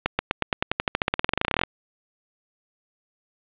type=accelerating click train; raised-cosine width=0.3 ms; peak=-4 dBFS; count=27; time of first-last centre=0.06-1.636 s; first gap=130 ms; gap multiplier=0.93; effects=resampled to 8000 Hz + 7-bit